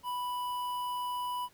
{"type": "tone with notch filter", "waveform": "square", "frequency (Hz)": 987.8, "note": "B5", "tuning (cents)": 0, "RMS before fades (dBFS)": -35, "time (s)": [0.03, 1.49], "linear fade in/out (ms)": 50, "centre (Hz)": 6300, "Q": 0.56, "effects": ["pink hiss -63 dBFS RMS until 1.53 s"]}